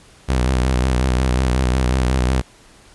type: tone with vibrato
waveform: sawtooth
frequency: 63.5 Hz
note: B1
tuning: 49 cents sharp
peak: -11 dBFS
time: 0.28-2.42 s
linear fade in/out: 20 ms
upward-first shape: sine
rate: 5.5 Hz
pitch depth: 70 cents each way
effects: pink hiss -48 dBFS RMS until 2.94 s + resampled to 24000 Hz